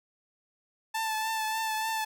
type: tone with vibrato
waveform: sawtooth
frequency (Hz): 880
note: A5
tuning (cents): 0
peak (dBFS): -25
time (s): 0.94-2.05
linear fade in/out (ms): 10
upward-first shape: triangle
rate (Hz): 3.4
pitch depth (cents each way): 30
effects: none